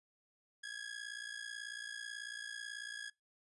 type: ring-modulated tone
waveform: sawtooth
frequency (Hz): 1664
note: G#6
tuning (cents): +3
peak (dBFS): -37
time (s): 0.63-3.1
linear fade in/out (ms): 10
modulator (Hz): 29.1
effects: noise-tail reverb RT60 0.2 s tail -23 dB re dry + resampled to 24000 Hz